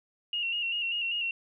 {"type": "tone with vibrato", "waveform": "sine", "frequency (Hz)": 2794, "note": "F7", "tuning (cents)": 0, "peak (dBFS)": -28, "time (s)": [0.33, 1.31], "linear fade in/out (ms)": 2, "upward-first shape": "square", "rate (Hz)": 5.1, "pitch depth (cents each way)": 41, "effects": []}